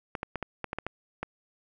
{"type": "clicks", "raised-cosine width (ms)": 0.5, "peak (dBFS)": -17, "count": 9, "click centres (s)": [0.152, 0.231, 0.357, 0.427, 0.643, 0.731, 0.786, 0.866, 1.23], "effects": []}